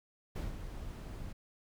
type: noise with ADSR envelope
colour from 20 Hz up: brown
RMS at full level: -36 dBFS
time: 0.35-1.33 s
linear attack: 14 ms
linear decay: 160 ms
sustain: -7 dB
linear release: 11 ms
effects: none